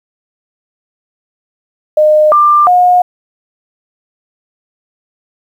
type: tone with pitch steps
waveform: sine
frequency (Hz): 611 / 1189 / 720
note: D#5 / D6 / F#5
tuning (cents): -32 / +21 / -47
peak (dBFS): -4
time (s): 1.97-3.02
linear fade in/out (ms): 5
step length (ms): 350
effects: 7-bit